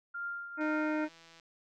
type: tone with tremolo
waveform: sine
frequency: 1396.9 Hz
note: F6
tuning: in tune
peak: -34 dBFS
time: 0.14-1.05 s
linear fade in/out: 10 ms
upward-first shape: triangle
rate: 2.1 Hz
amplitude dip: 65%
type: harmonic tone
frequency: 306.7 Hz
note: D#4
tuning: 25 cents flat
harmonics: 1 / 2 / 3 / 5 / 6 / 7 / 8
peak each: -31 / -37 / -41 / -45 / -47 / -48 / -49 dBFS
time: 0.57-1.09 s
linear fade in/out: 50 ms
type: click train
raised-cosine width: 0.2 ms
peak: -39 dBFS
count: 131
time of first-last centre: 0.61-1.398 s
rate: 165 Hz
effects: none